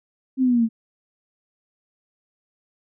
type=linear sweep; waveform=sine; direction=down; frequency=266.5 to 220.7 Hz; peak=-15 dBFS; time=0.37-0.69 s; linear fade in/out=50 ms; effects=none